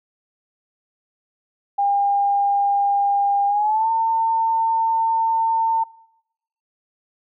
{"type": "tone with pitch glide", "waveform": "sine", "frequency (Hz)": [804, 902.5], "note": ["G5", "A5"], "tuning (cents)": [44, 44], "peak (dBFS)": -16, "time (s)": [1.78, 5.84], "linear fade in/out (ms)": 10, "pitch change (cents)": 200, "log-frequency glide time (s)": [3.47, 3.89], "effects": ["noise-tail reverb RT60 0.8 s tail -21 dB re dry"]}